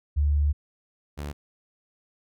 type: tone pair in turn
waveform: sine / sawtooth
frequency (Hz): 73 / 73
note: D2 / D2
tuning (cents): -10 / -10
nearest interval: unison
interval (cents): 0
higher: neither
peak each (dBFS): -19 / -28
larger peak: first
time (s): 0.16-0.53 / 1.17-1.33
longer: first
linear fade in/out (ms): 20
effects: none